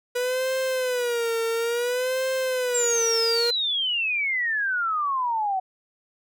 45% pulse tone with vibrato, 488.6 Hz, B4, 19 cents flat, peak -23 dBFS, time 0.15-3.51 s, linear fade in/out 10 ms, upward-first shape sine, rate 0.58 Hz, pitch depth 120 cents each way
sine exponential sweep, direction down, 7610 to 740 Hz, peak -22 dBFS, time 2.74-5.6 s, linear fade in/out 10 ms
effects none

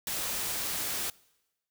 white noise, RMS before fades -33 dBFS, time 0.07-1.1 s, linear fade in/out 2 ms, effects noise-tail reverb RT60 1.0 s tail -24 dB re dry

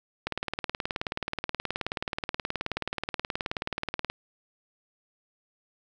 click train, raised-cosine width 0.3 ms, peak -13 dBFS, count 73, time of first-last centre 0.27-4.1 s, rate 18.8 Hz, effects none

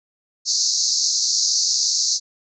white band-pass noise, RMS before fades -20 dBFS, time 0.45-2.2 s, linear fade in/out 50 ms, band 4200 to 6700 Hz, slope 96 dB/octave, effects none

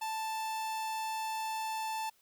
45% pulse tone, 881 Hz, A5, 2 cents sharp, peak -34 dBFS, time 0.01-2.1 s, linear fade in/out 10 ms, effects white hiss -69 dBFS RMS until 2.21 s

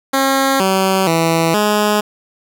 10% pulse tone with pitch steps, 270.2 / 190.9 / 164.6 / 209.5 Hz, C#4 / G3 / E3 / G#3, -44 / -46 / -2 / +15 cents, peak -4 dBFS, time 0.13-2.01 s, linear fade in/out 10 ms, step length 470 ms, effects none

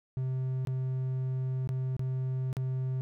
triangle tone with dropouts, 130 Hz, C3, 11 cents flat, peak -27 dBFS, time 0.17-3.01 s, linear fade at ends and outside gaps 0 ms, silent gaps 0.65-0.672 / 1.674-1.691 / 1.966-1.994 / 2.529-2.568 s, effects none

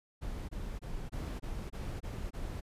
brown noise bursts, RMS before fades -39 dBFS, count 8, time 0.21-2.611 s, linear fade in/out 20 ms, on 280 ms, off 23 ms, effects resampled to 32000 Hz

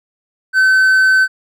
triangle tone, 1529 Hz, G6, 44 cents flat, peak -6 dBFS, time 0.53-1.28 s, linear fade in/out 50 ms, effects none

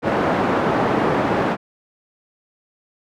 pink band-pass noise, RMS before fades -19 dBFS, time 0.02-1.57 s, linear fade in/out 50 ms, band 210 to 1200 Hz, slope 12 dB/octave, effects none

